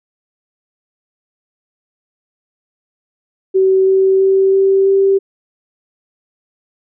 sine tone with pitch steps, 380.6 / 383 / 385.5 / 387.9 / 390.4 Hz, F#4 / G4 / G4 / G4 / G4, +49 / -40 / -29 / -18 / -7 cents, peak -8 dBFS, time 3.54-5.19 s, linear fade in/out 20 ms, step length 330 ms, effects none

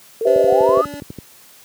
sine exponential sweep, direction up, 436.8 to 1280 Hz, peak -18 dBFS, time 0.21-0.85 s, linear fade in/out 2 ms
sine chord, C major seventh, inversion second, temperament just, 392.4 / 490.5 / 523.3 / 654.1 Hz, G4 / B4 / C5 / E5, +2 / -12 / 0 / -14 cents, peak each -17 dBFS, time 0.25-0.82 s, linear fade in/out 10 ms
25% pulse tone, 288.1 Hz, D4, 33 cents flat, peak -26 dBFS, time 0.27-1 s, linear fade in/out 0 ms
click train, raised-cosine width 3 ms, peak -17 dBFS, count 11, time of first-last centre 0.36-1.186 s, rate 12.1 Hz
effects white hiss -46 dBFS RMS until 1.64 s + high-pass 80 Hz 12 dB/octave

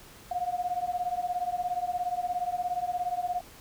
sine beating tone pair, 708 / 725 Hz, F5 / F#5, +23 / -35 cents, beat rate 17 Hz, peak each -31 dBFS, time 0.31-3.41 s, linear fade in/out 5 ms, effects pink hiss -51 dBFS RMS until 3.6 s

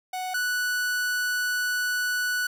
45% pulse tone pair in turn, 740 / 1480 Hz, F#5 / F#6, 0 / 0 cents, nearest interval octave, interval 1200 cents, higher second, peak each -29 / -24 dBFS, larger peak second, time 0.13-0.34 / 0.34-2.47 s, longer second, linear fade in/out 5 ms, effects none

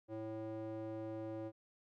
square tone with band-pass filter, 110 Hz, A2, in tune, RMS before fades -44 dBFS, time 0.08-1.52 s, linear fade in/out 50 ms, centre 440 Hz, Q 4.1, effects none

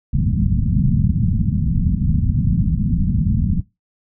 white low-pass noise, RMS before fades -17 dBFS, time 0.13-3.61 s, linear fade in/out 10 ms, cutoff 210 Hz, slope 48 dB/octave, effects noise-tail reverb RT60 0.2 s tail -18 dB re dry

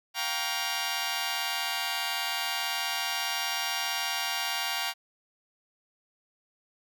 10% pulse chord, G half-diminished seventh, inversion third, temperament just, 705.6 / 784 / 940.8 / 1128.9 Hz, F5 / G5 / Bb5 / Db6, +18 / 0 / +16 / +31 cents, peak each -27 / -26 / -26 / -29 dBFS, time 0.14-4.94 s, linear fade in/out 50 ms, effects none

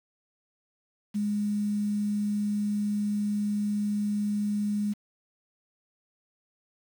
sine tone with quantisation, 207.1 Hz, G#3, 5 cents flat, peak -25 dBFS, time 1.14-4.94 s, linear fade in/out 20 ms, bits 8, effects none

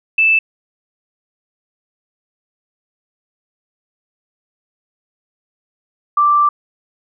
sine tone pair in turn, 2637 / 1174.6 Hz, E7 / D6, 0 / 0 cents, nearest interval octave + major second, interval 1400 cents, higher first, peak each -9 dBFS, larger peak neither, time 0.18-0.39 / 6.17-6.49 s, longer second, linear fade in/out 5 ms, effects none

